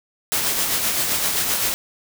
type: noise with tremolo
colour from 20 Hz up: white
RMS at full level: -20 dBFS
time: 0.32-1.74 s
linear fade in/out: 0 ms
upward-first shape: sine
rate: 7.7 Hz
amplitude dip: 35%
effects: none